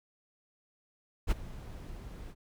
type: noise with ADSR envelope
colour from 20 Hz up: brown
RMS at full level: -24 dBFS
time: 1.27-2.35 s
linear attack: 42 ms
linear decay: 20 ms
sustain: -20 dB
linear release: 49 ms
effects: none